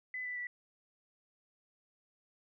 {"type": "tone with pitch steps", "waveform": "sine", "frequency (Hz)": [2009, 1984.8, 1960.8], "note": ["B6", "B6", "B6"], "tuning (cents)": [29, 8, -13], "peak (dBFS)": -37, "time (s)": [0.14, 0.47], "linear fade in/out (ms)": 2, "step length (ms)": 110, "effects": []}